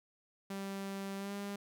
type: tone with pitch glide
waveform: sawtooth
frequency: 196 to 201 Hz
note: G3 to G3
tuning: 0 to +44 cents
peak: -35 dBFS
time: 0.5-1.56 s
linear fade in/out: 5 ms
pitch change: +44 cents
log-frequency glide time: 1.17-1.33 s
effects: none